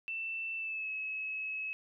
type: tone with pitch glide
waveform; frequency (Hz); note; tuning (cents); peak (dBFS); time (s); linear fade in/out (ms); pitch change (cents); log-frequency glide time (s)
sine; 2668 to 2576; E7 to E7; +20 to -41; -35; 0.08-1.73; 0; -61; 0.56-0.9
effects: none